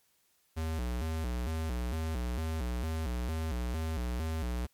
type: tone with vibrato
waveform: square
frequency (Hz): 69.8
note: C#2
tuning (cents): +13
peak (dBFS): -32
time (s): 0.56-4.67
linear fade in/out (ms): 20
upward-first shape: square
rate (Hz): 2.2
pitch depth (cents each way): 240
effects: white hiss -71 dBFS RMS until 4.73 s + MP3 96 kbps